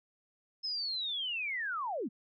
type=linear sweep; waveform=sine; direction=down; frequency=5210 to 174.61 Hz; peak=-33 dBFS; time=0.63-2.09 s; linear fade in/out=20 ms; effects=none